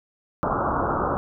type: low-pass noise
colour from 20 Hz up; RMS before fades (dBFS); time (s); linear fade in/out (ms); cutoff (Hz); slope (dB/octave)
white; -24; 0.43-1.17; 0; 1400; 96
effects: none